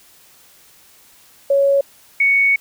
sine tone pair in turn, 556 / 2224 Hz, C#5 / C#7, +5 / +5 cents, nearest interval 2 octaves, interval 2400 cents, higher second, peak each -11 dBFS, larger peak neither, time 1.5-1.81 / 2.2-2.56 s, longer second, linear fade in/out 5 ms, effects white hiss -49 dBFS RMS until 2.6 s

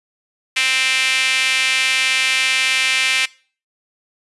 sawtooth tone with high-pass filter, 261.6 Hz, C4, in tune, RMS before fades -17 dBFS, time 0.56-3.26 s, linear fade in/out 10 ms, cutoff 2400 Hz, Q 3.1, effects noise-tail reverb RT60 0.4 s tail -21 dB re dry + resampled to 24000 Hz

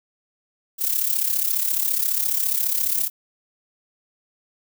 violet noise with amplitude modulation, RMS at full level -19 dBFS, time 0.78-3.1 s, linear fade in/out 50 ms, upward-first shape sine, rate 34.6 Hz, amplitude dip 70%, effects none

